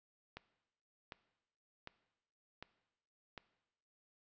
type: click train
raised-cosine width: 0.3 ms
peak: -30 dBFS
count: 5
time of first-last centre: 0.37-3.378 s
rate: 1.33 Hz
effects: noise-tail reverb RT60 1.0 s tail -18 dB re dry + resampled to 16000 Hz